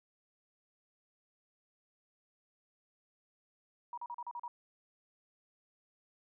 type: tone bursts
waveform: sine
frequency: 957 Hz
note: A#5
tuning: 45 cents sharp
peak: -39 dBFS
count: 7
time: 3.93-4.48 s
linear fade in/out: 2 ms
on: 46 ms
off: 38 ms
effects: none